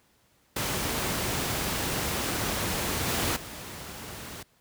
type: noise with level steps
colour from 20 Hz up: pink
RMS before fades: -29 / -27 / -40 dBFS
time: 0.56-4.43 s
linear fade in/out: 5 ms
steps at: 3.08 / 3.36 s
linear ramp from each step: 5 ms
effects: pink hiss -65 dBFS RMS until 4.6 s + high-pass 60 Hz 12 dB/octave